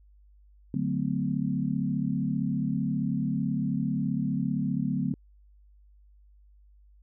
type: chord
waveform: sine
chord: D dominant seventh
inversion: none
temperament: equal with one note detuned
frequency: 146.83 / 185 / 220 / 255.2 Hz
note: D3 / F#3 / A3 / C4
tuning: 0 / 0 / 0 / -43 cents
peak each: -31 dBFS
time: 0.74-5.14 s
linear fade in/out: 2 ms
effects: added 50 Hz sine -54 dBFS peak until 7.02 s